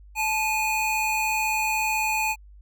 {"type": "tone pair together", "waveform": "square", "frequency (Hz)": [872, 2466], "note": ["A5", "D#7"], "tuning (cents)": [-16, -16], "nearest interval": "octave + tritone", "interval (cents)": 1800, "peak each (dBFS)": -26, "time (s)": [0.15, 2.36], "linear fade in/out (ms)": 50, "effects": ["added 50 Hz sine -45 dBFS peak until 2.61 s"]}